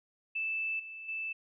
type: tone with level steps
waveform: sine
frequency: 2637 Hz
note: E7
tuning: in tune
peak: -31 / -42 / -34 dBFS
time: 0.35-1.33 s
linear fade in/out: 10 ms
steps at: 0.79 / 1.08 s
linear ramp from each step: 10 ms
effects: none